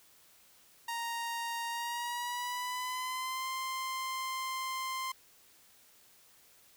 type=tone with pitch glide; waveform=sawtooth; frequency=932.3 to 1046.5 Hz; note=A#5 to C6; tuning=0 to 0 cents; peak=-31 dBFS; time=0.88-5.12 s; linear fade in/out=5 ms; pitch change=+200 cents; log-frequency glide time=1.69-3.48 s; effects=white hiss -62 dBFS RMS until 6.76 s